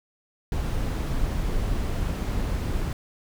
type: noise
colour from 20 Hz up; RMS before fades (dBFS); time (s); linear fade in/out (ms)
brown; -26; 0.52-2.93; 2
effects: none